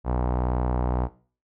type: tone with low-pass filter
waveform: sawtooth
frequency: 61.74 Hz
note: B1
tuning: in tune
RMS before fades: -25 dBFS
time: 0.04-1.09 s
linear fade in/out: 50 ms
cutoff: 900 Hz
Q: 2
effects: noise-tail reverb RT60 0.4 s tail -17 dB re dry